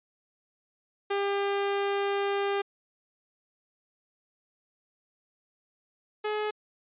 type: tone pair in turn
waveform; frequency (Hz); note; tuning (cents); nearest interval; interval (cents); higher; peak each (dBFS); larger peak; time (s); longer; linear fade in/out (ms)
sawtooth; 400 / 423.8; G4 / G#4; +35 / +35; minor second; 100; second; -22 / -24; first; 1.1-2.62 / 6.24-6.51; first; 10
effects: resampled to 8000 Hz